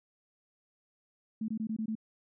sine tone bursts, 219.6 Hz, A3, 3 cents flat, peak -31 dBFS, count 6, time 1.41-1.953 s, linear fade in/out 5 ms, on 73 ms, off 21 ms, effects none

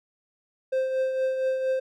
triangle tone with tremolo, 523.3 Hz, C5, in tune, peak -19 dBFS, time 0.72-1.8 s, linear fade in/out 10 ms, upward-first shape triangle, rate 4.3 Hz, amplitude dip 50%, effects none

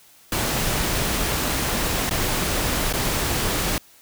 pink noise with dropouts, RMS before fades -23 dBFS, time 0.32-3.78 s, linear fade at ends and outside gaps 2 ms, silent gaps 2.095-2.109 / 2.927-2.936 s, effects white hiss -52 dBFS RMS until 4.01 s

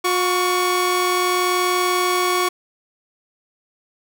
sawtooth tone pair together, 359.5 / 1119.1 Hz, F#4 / C#6, -50 / +16 cents, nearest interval octave + minor sixth, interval 1966 cents, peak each -16 dBFS, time 0.04-2.49 s, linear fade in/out 10 ms, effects none

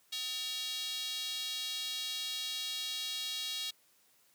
square tone with high-pass filter, 254.3 Hz, C4, 49 cents flat, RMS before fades -38 dBFS, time 0.12-3.71 s, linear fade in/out 10 ms, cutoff 3600 Hz, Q 3.8, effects white hiss -68 dBFS RMS until 4.34 s + high-pass 80 Hz 12 dB/octave

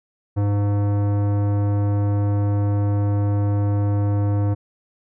sine tone with tanh clipping, 101.9 Hz, G#2, 32 cents flat, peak -19 dBFS, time 0.36-4.55 s, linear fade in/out 20 ms, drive 17 dB, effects none

